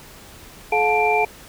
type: tone cluster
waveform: sine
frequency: 429.4 / 714 / 873 / 2365 Hz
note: A4 / F5 / A5 / D7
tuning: -42 / +38 / -14 / +12 cents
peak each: -21 dBFS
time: 0.72-1.25 s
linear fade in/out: 5 ms
effects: pink hiss -43 dBFS RMS until 1.48 s